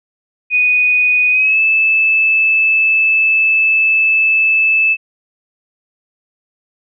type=tone with pitch glide; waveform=sine; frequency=2482 to 2622 Hz; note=D#7 to E7; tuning=-5 to -10 cents; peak=-9 dBFS; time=0.5-4.97 s; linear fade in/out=50 ms; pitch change=+95 cents; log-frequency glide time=1.3-1.6 s; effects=none